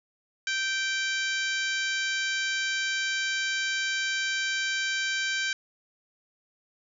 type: harmonic tone with a mistuned harmonic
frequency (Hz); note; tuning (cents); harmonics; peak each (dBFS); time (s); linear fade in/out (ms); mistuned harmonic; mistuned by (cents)
780; G5; -9; 2 / 3 / 4 / 5 / 6 / 7 / 8 / 9; -29 / -33 / -35 / -37 / -39 / -40 / -41 / -42; 0.47-5.53; 2; 7; +22
effects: none